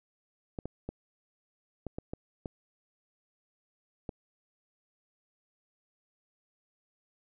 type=clicks; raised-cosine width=2 ms; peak=-23 dBFS; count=8; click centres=0.588 / 0.656 / 0.89 / 1.867 / 1.985 / 2.135 / 2.458 / 4.092 s; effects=none